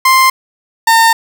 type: tone pair in turn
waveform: 30% pulse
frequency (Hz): 1048 / 909.4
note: C6 / A#5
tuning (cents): +2 / -43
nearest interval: major second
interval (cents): 245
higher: first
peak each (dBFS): -3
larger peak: neither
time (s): 0.05-0.3 / 0.87-1.13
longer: second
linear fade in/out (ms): 5
effects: none